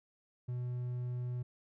triangle tone, 123.47 Hz, B2, in tune, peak -33 dBFS, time 0.48-1.43 s, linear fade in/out 10 ms, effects none

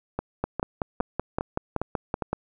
two click trains, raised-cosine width 1 ms, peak -13 / -11 dBFS, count 6 / 11, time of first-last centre 0.19-2.223 / 0.44-2.33 s, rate 2.46 / 5.29 Hz, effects none

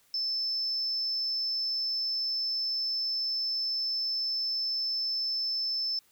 triangle tone, 5274 Hz, E8, in tune, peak -25 dBFS, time 0.14-5.99 s, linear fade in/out 2 ms, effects tanh soft clip ceiling -26 dBFS + white hiss -65 dBFS RMS until 6.11 s

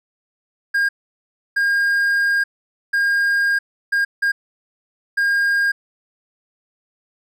triangle tone bursts at uneven times, 1617 Hz, G#6, 47 cents flat, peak -13 dBFS, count 6, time 0.74-0.89 / 1.56-2.44 / 2.93-3.59 / 3.92-4.05 / 4.22-4.32 / 5.17-5.72 s, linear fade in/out 10 ms, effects none

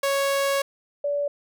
sawtooth / sine tone pair in turn, 554 / 575.9 Hz, C#5 / D5, -1 / -34 cents, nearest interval minor second, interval 67 cents, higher second, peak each -17 / -22 dBFS, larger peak first, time 0.03-0.62 / 1.04-1.28 s, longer first, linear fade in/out 5 ms, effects none

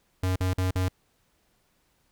square tone bursts, 92.5 Hz, F#2, in tune, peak -24 dBFS, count 4, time 0.23-0.885 s, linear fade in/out 5 ms, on 130 ms, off 45 ms, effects pink hiss -69 dBFS RMS until 2.11 s

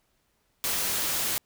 white noise, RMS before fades -28 dBFS, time 0.64-1.38 s, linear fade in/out 0 ms, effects pink hiss -71 dBFS RMS until 1.45 s

